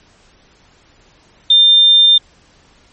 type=tone; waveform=sine; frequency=3600 Hz; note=A7; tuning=39 cents sharp; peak=-5 dBFS; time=1.5-2.18 s; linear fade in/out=5 ms; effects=pink hiss -50 dBFS RMS until 2.92 s + MP3 32 kbps